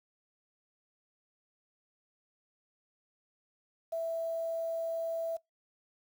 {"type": "tone with quantisation", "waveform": "sine", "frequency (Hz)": 659.3, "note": "E5", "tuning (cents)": 0, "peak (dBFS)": -31, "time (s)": [3.92, 5.37], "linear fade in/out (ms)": 10, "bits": 9, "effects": ["noise-tail reverb RT60 0.2 s tail -26 dB re dry"]}